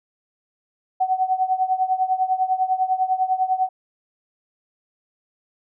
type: tone with tremolo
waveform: sine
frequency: 750 Hz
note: F#5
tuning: 23 cents sharp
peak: -14 dBFS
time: 1-3.69 s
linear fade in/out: 10 ms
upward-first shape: triangle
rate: 10 Hz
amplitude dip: 90%
effects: none